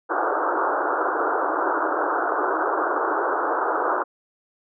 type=band-pass noise; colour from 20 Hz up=white; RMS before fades=-23 dBFS; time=0.09-4.04 s; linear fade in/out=20 ms; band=300 to 1500 Hz; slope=96 dB/octave; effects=none